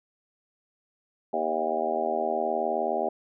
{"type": "harmonic tone with a mistuned harmonic", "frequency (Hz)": 79.3, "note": "D#2", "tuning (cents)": 33, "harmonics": [3, 4, 5, 6, 7, 8, 9, 10], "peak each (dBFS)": [-37, -39, -32, -40, -33, -30, -31, -32], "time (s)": [1.33, 3.09], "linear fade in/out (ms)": 5, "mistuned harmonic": 10, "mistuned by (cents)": 18, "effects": []}